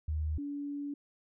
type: tone pair in turn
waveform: sine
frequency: 77.2 / 286.5 Hz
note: D#2 / D4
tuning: -13 / -43 cents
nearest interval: octave + major seventh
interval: 2270 cents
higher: second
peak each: -30 / -35 dBFS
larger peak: first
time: 0.08-0.38 / 0.38-0.94 s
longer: second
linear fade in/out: 5 ms
effects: none